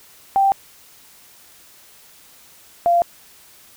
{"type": "tone pair in turn", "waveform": "sine", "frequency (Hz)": [784, 690.6], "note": ["G5", "F5"], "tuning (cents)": [0, -20], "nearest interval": "major second", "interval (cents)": 220, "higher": "first", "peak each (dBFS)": [-12, -12], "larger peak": "neither", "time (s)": [[0.36, 0.52], [2.86, 3.02]], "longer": "neither", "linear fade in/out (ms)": 0, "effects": ["white hiss -48 dBFS RMS until 3.76 s"]}